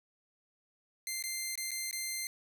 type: tone with dropouts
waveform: 10% pulse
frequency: 2087 Hz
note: C7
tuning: 5 cents flat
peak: -26 dBFS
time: 1.07-2.27 s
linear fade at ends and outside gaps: 1 ms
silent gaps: 1.225-1.238 / 1.555-1.576 / 1.708-1.715 / 1.911-1.928 s
effects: none